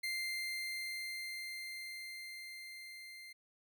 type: tone with level ramp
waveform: 30% pulse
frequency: 2093 Hz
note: C7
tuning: in tune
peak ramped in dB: -33 to -47 dBFS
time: 0.03-3.33 s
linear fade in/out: 10 ms
effects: none